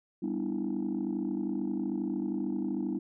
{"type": "chord", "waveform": "sine", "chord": "E minor seventh", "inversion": "first", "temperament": "just", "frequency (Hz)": [197.78, 247.2, 296.7, 329.6], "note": ["G3", "B3", "D4", "E4"], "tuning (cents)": [16, 2, 18, 0], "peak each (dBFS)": -34, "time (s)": [0.22, 2.99], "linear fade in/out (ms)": 10, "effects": ["tanh soft clip ceiling -24 dBFS"]}